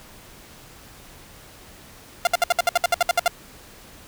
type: tone bursts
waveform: sawtooth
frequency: 697 Hz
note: F5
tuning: 4 cents flat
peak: -11 dBFS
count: 13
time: 2.25-3.279 s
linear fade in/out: 2 ms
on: 21 ms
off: 63 ms
effects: pink hiss -46 dBFS RMS until 4.07 s